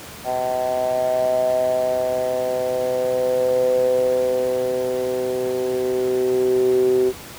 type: tone with band-pass filter sweep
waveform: 10% pulse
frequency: 127 Hz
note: B2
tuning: 49 cents sharp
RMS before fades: -20 dBFS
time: 0.24-7.13 s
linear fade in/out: 50 ms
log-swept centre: 710 to 370 Hz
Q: 9
effects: pink hiss -37 dBFS RMS until 7.38 s + high-pass 80 Hz 12 dB/octave